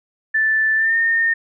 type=tone with pitch glide; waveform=sine; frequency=1760 to 1827.3 Hz; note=A6 to A#6; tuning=0 to -35 cents; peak=-14 dBFS; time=0.34-1.34 s; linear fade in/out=10 ms; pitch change=+65 cents; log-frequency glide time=0.76-0.96 s; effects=none